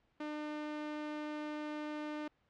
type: tone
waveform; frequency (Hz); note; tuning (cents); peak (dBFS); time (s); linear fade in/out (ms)
sawtooth; 301.1; D4; +43; -35; 0.2-2.28; 5
effects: pink hiss -75 dBFS RMS until 2.49 s + low-pass 3000 Hz 12 dB/octave